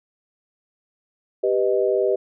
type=chord; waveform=sine; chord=G augmented; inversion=none; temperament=equal; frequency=392 / 493.9 / 622.3 Hz; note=G4 / B4 / D#5; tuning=0 / 0 / 0 cents; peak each=-20 / -22 / -23 dBFS; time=1.43-2.16 s; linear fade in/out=10 ms; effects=none